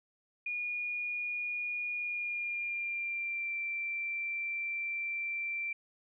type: tone with pitch glide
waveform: sine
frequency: 2440 to 2350 Hz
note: D#7 to D7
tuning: -34 to +1 cents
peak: -33 dBFS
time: 0.46-5.73 s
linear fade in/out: 5 ms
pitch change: -65 cents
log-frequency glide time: 1.95-3.56 s
effects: none